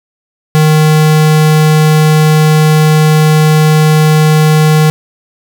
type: tone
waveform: square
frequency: 154.7 Hz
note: D#3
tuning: 10 cents flat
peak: -5 dBFS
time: 0.55-4.9 s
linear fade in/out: 0 ms
effects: none